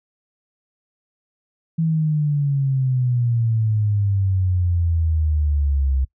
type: exponential sweep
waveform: sine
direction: down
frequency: 164.6 to 65.41 Hz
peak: -16 dBFS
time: 1.78-6.05 s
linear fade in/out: 10 ms
effects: noise-tail reverb RT60 0.1 s tail -23 dB re dry